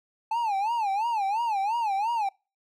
triangle tone with vibrato, 858 Hz, A5, 44 cents flat, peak -22 dBFS, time 0.31-2.29 s, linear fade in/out 5 ms, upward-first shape sine, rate 2.9 Hz, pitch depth 180 cents each way, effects noise-tail reverb RT60 0.3 s tail -25 dB re dry

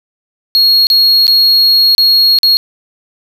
triangle tone with dropouts, 4300 Hz, C8, 47 cents sharp, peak -4 dBFS, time 0.55-2.57 s, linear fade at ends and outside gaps 0 ms, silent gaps 0.869-0.901 / 1.268-1.279 / 1.95-1.981 / 2.387-2.432 s, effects none

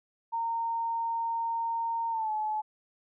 sine tone with pitch glide, 920 to 858.4 Hz, A#5 to A5, -23 to -43 cents, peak -28 dBFS, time 0.32-2.62 s, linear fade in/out 20 ms, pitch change -120 cents, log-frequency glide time 2.1-2.31 s, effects none

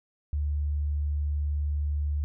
sine tone, 73.42 Hz, D2, in tune, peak -25 dBFS, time 0.33-2.24 s, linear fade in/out 0 ms, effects none

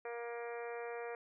harmonic tone, 235.9 Hz, A#3, 21 cents sharp, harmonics 2 / 3 / 4 / 5 / 6 / 7 / 8 / 9 / 10, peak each -42 / -48 / -53 / -55 / -54 / -55 / -54 / -59 / -55 dBFS, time 0.05-1.15 s, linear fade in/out 2 ms, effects none

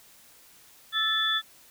sine tone cluster, 1318 / 1750 / 3461 Hz, E6 / A6 / A7, -1 / -10 / -29 cents, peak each -31 / -29 / -25 dBFS, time 0.92-1.42 s, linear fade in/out 50 ms, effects white hiss -55 dBFS RMS until 1.7 s

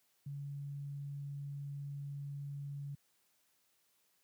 sine tone, 141.8 Hz, C#3, 40 cents sharp, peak -40 dBFS, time 0.26-2.95 s, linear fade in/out 5 ms, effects white hiss -75 dBFS RMS until 4.23 s + high-pass 80 Hz 12 dB/octave

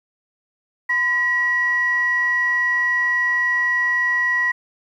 sine tone pair together, 1018 / 1921.7 Hz, C6 / B6, -48 / -48 cents, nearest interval major seventh, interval 1100 cents, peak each -26 / -16 dBFS, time 0.89-4.52 s, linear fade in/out 10 ms, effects tanh soft clip ceiling -10 dBFS + 9-bit

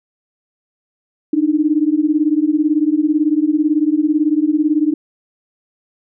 sine beating tone pair, 295.7 / 313.7 Hz, D4 / D#4, +12 / +14 cents, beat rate 18 Hz, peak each -15 dBFS, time 1.33-4.94 s, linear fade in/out 5 ms, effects none

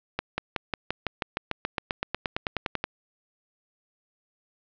accelerating click train, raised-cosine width 0.3 ms, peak -10 dBFS, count 21, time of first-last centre 0.19-2.84 s, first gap 190 ms, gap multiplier 0.96, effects low-pass 4000 Hz 12 dB/octave

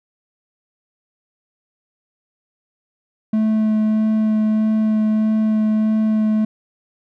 triangle tone with vibrato, 216.8 Hz, A3, 25 cents flat, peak -12 dBFS, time 3.33-6.45 s, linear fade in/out 5 ms, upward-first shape sine, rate 1.6 Hz, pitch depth 9 cents each way, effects none

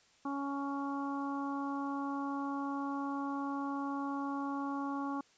harmonic tone, 279.1 Hz, C#4, 12 cents sharp, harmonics 1 / 2 / 3 / 4 / 5, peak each -36 / -49 / -42 / -41 / -50 dBFS, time 0.25-5.21 s, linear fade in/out 5 ms, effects white hiss -66 dBFS RMS until 5.37 s + resampled to 16000 Hz

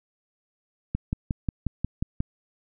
click train, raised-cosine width 5 ms, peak -13 dBFS, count 8, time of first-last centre 0.95-2.204 s, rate 5.58 Hz, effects none

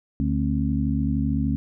harmonic tone with a mistuned harmonic, 73.3 Hz, D2, 3 cents flat, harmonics 1 / 2 / 3 / 4, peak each -26 / -26 / -26 / -26 dBFS, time 0.2-1.56 s, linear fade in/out 0 ms, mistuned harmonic 4, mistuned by -140 cents, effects none

